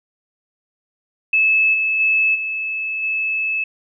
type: tone with level steps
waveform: sine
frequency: 2606 Hz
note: E7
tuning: 20 cents flat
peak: -12 / -16 / -13 / -21 / -18 dBFS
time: 1.33-3.64 s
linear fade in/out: 5 ms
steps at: 1.73 / 1.99 / 2.34 / 3.02 s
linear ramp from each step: 20 ms
effects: none